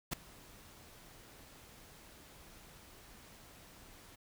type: noise with ADSR envelope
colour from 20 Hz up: pink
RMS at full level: -33 dBFS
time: 0.11-4.16 s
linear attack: 22 ms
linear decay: 4 ms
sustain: -24 dB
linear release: 11 ms
effects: none